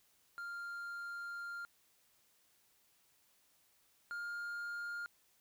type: tone pair in turn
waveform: triangle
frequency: 1396.9 / 1409.9 Hz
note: F6 / F6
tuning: 0 / +16 cents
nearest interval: unison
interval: 16 cents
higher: second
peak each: -40 / -38 dBFS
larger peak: second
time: 0.38-1.65 / 4.11-5.06 s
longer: first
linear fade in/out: 0 ms
effects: white hiss -72 dBFS RMS until 5.4 s